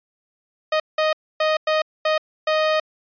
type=tone bursts at uneven times; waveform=sawtooth; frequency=622.3 Hz; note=D#5; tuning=in tune; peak=-13 dBFS; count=6; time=0.72-0.8 / 0.98-1.13 / 1.4-1.57 / 1.67-1.82 / 2.05-2.18 / 2.47-2.8 s; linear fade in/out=5 ms; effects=resampled to 11025 Hz